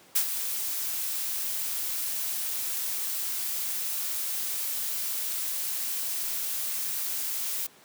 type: noise with ADSR envelope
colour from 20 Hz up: blue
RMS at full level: -22 dBFS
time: 0.15-7.67 s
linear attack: 12 ms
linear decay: 80 ms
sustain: -9 dB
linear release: 11 ms
effects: pink hiss -55 dBFS RMS until 7.84 s + high-pass 200 Hz 12 dB/octave